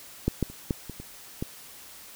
clicks, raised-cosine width 3 ms, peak -10 / -11 / -30 / -12 / -24 / -26 / -16 dBFS, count 7, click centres 0.28 / 0.427 / 0.5 / 0.708 / 0.897 / 1 / 1.425 s, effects white hiss -47 dBFS RMS until 2.15 s

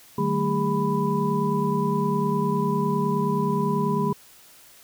sine tone cluster, 151.8 / 190.6 / 220.4 / 405.8 / 992 Hz, D#3 / G3 / A3 / G#4 / B5, -42 / -48 / +3 / -40 / +7 cents, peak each -27 dBFS, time 0.18-4.13 s, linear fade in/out 5 ms, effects white hiss -51 dBFS RMS until 4.83 s

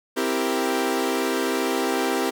sawtooth chord, C dominant seventh, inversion none, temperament equal, 261.6 / 329.6 / 392 / 466.2 Hz, C4 / E4 / G4 / Bb4, 0 / 0 / 0 / 0 cents, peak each -23 / -24 / -22 / -25 dBFS, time 0.16-2.31 s, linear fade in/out 20 ms, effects none

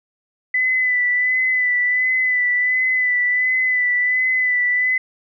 sine tone with vibrato, 2000 Hz, B6, 21 cents sharp, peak -15 dBFS, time 0.54-4.98 s, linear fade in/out 5 ms, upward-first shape sine, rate 1.4 Hz, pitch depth 27 cents each way, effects none

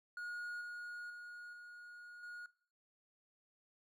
triangle tone with level steps, 1441 Hz, F#6, 46 cents flat, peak -40 / -43 / -47 / -50 / -45 dBFS, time 0.17-2.46 s, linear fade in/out 2 ms, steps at 0.61 / 1.1 / 1.53 / 2.23 s, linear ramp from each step 2 ms, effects noise-tail reverb RT60 0.5 s tail -19 dB re dry

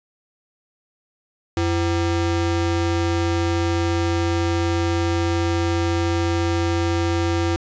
square ring-modulated tone, 212.6 Hz, G#3, 41 cents sharp, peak -16 dBFS, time 1.57-7.56 s, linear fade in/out 0 ms, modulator 124 Hz, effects resampled to 16000 Hz + 8-bit

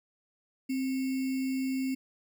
sine tone with sample-and-hold, 263.1 Hz, C4, 10 cents sharp, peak -28 dBFS, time 0.69-1.95 s, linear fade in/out 10 ms, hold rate 2450 Hz, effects none

